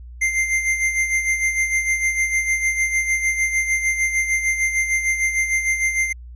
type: tone with tremolo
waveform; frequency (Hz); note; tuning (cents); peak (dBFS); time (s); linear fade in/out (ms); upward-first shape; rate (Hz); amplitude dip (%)
square; 2093; C7; 0; -16; 0.21-6.13; 10; sine; 6.6; 60
effects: added 60 Hz sine -35 dBFS peak until 6.35 s + low-pass 10000 Hz 12 dB/octave